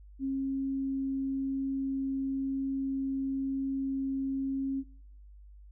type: tone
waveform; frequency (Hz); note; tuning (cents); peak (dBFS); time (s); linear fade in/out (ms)
sine; 269.9; C#4; -46; -29; 0.19-4.84; 50
effects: noise-tail reverb RT60 0.7 s tail -25 dB re dry + added 50 Hz sine -49 dBFS peak until 5.71 s